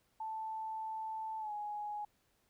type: tone with pitch glide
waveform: sine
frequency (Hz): 880 to 834.5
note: A5 to G#5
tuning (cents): 0 to +8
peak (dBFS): -38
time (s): 0.2-2.05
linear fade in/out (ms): 5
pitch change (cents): -92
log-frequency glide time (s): 1.39-1.52
effects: pink hiss -75 dBFS RMS until 2.49 s